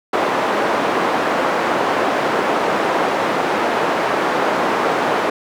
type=band-pass noise; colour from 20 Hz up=white; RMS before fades=-18 dBFS; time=0.13-5.3 s; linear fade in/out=5 ms; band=290 to 1000 Hz; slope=12 dB/octave; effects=none